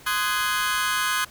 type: chord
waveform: sawtooth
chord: Ab dominant seventh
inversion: first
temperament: just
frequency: 1038.3 / 1245.9 / 1495.1 / 1661.2 Hz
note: C6 / Eb6 / Gb6 / Ab6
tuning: -14 / +2 / +18 / 0 cents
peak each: -24 dBFS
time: 0.06-1.25 s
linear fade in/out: 10 ms
effects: pink hiss -48 dBFS RMS until 1.3 s